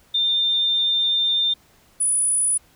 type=tone pair in turn; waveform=sine; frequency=3604 / 9869 Hz; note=A7 / D#9; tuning=+41 / -15 cents; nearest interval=octave + perfect fourth; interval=1744 cents; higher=second; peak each=-17 / -17 dBFS; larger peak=neither; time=0.14-1.54 / 2-2.58 s; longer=first; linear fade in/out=10 ms; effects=pink hiss -56 dBFS RMS until 2.75 s